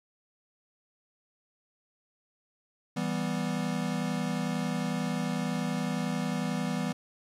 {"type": "chord", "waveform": "square", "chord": "E minor", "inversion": "none", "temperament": "equal", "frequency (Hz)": [164.81, 196, 246.9], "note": ["E3", "G3", "B3"], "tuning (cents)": [0, 0, 0], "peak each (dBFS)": -34, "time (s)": [2.96, 6.93], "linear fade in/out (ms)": 10, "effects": ["low-pass 10000 Hz 12 dB/octave", "11-bit"]}